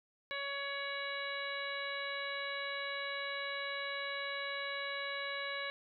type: harmonic tone with a mistuned harmonic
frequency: 560 Hz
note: C#5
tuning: 18 cents sharp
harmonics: 1 / 2 / 3 / 4 / 5 / 6 / 7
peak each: -44 / -45 / -42 / -43 / -49 / -55 / -45 dBFS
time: 0.31-5.7 s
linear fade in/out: 0 ms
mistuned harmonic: 5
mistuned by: +39 cents
effects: none